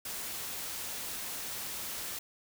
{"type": "noise", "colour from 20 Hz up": "white", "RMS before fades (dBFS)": -39, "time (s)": [0.05, 2.19], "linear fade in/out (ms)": 5, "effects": []}